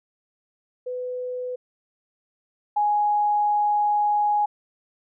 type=tone pair in turn; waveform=sine; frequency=500 / 832.1 Hz; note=B4 / G#5; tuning=+21 / +3 cents; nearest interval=major sixth; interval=882 cents; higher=second; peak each=-27 / -18 dBFS; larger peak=second; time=0.86-1.56 / 2.76-4.46 s; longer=second; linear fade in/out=10 ms; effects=none